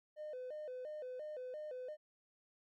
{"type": "tone with vibrato", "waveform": "triangle", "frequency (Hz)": 554.4, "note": "C#5", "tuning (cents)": 0, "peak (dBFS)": -40, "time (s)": [0.16, 1.97], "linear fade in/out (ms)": 50, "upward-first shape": "square", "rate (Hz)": 2.9, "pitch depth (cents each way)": 160, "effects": ["tanh soft clip ceiling -39 dBFS"]}